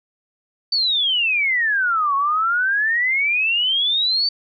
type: exponential two-way sweep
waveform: sine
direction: down then up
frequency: 4600 to 1092 to 4600 Hz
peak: -16 dBFS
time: 0.72-4.29 s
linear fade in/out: 5 ms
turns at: 2.15 s
effects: none